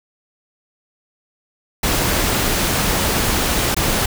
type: noise with dropouts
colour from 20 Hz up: pink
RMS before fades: -18 dBFS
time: 1.83-4.06 s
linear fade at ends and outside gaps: 5 ms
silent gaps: 3.746-3.765 s
effects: none